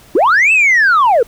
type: linear two-way sweep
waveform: sine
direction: up then down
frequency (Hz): 285.2 to 2677 to 428.8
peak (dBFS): -5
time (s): 0.15-1.23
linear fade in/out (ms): 5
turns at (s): 0.52
effects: tanh soft clip ceiling -5 dBFS + pink hiss -43 dBFS RMS until 1.27 s